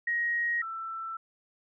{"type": "tone pair in turn", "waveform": "sine", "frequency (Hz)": [1885, 1332.9], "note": ["A#6", "E6"], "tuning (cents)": [19, 19], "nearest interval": "tritone", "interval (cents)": 600, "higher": "first", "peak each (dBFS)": [-26, -34], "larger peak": "first", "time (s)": [[0.07, 0.62], [0.62, 1.17]], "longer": "neither", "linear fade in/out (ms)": 5, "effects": []}